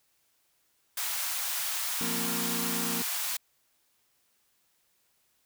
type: high-pass noise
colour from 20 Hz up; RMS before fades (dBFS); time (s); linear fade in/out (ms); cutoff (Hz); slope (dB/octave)
white; -32; 0.97-3.37; 5; 740; 24
type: chord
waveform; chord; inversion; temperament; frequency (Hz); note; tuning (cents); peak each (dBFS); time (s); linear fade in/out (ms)
sawtooth; F suspended fourth; none; just; 174.61 / 232.8 / 261.9; F3 / Bb3 / C4; 0 / -2 / +2; -34 / -31 / -36; 2.01-3.02; 0
effects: white hiss -71 dBFS RMS until 5.45 s